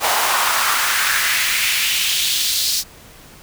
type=noise with high-pass filter sweep; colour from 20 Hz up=pink; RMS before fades=-18 dBFS; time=0-2.84 s; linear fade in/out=50 ms; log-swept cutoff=770 to 4800 Hz; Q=2.1; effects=pink hiss -43 dBFS RMS until 3.42 s